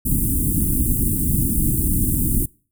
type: band-stop noise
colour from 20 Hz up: pink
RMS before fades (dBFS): -19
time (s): 0.05-2.46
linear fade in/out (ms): 10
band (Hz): 320 to 8900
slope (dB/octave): 48
effects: noise-tail reverb RT60 0.4 s tail -24 dB re dry